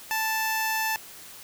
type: tone with notch filter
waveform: 10% pulse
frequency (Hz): 880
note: A5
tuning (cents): 0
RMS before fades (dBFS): -27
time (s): 0.11-0.96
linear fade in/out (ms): 0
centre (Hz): 3900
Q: 1.2
effects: white hiss -45 dBFS RMS until 1.43 s